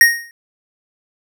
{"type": "tone with exponential decay", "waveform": "square", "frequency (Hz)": 1864.7, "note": "A#6", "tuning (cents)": 0, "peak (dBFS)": -3, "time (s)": [0.01, 0.31], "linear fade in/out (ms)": 1, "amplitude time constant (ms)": 64, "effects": []}